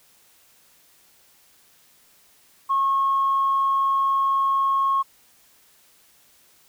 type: tone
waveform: sine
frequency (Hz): 1089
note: C#6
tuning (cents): -31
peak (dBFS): -17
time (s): 2.69-5.03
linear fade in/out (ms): 20
effects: tanh soft clip ceiling -13 dBFS + white hiss -57 dBFS RMS until 6.68 s